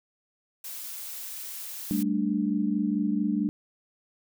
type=noise; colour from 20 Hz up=blue; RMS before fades=-38 dBFS; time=0.64-2.03 s; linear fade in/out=5 ms
type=chord; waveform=sine; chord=G suspended second; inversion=none; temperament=just; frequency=196 / 220.5 / 294 Hz; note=G3 / A3 / D4; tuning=0 / +4 / +2 cents; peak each=-28 dBFS; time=1.91-3.49 s; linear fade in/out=0 ms
effects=none